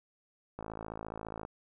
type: click train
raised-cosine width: 1 ms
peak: -26 dBFS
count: 48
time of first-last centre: 0.59-1.451 s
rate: 54.6 Hz
effects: none